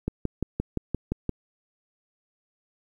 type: click train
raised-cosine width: 3 ms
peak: -13 dBFS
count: 8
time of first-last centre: 0.08-1.293 s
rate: 5.77 Hz
effects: 9-bit